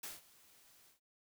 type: noise with ADSR envelope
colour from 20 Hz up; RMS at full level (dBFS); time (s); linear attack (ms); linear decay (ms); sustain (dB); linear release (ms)
white; -44; 0.03-1; 6; 170; -21; 120
effects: none